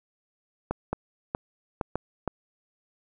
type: clicks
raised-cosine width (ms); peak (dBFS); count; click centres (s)
1; -13; 6; 0.71 / 0.93 / 1.349 / 1.812 / 1.956 / 2.277
effects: none